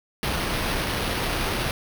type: noise with sample-and-hold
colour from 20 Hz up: pink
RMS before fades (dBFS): -26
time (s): 0.23-1.71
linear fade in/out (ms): 0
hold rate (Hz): 7350
effects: none